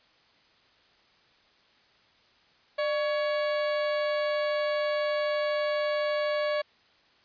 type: harmonic tone with a mistuned harmonic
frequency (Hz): 561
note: C#5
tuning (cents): +21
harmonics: 1 / 2 / 3 / 4 / 5 / 6 / 7 / 8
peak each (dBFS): -26 / -36 / -37 / -39 / -45 / -44 / -47 / -44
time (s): 2.78-6.62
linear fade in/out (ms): 10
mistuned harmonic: 1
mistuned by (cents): +110
effects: white hiss -62 dBFS RMS until 7.24 s + resampled to 11025 Hz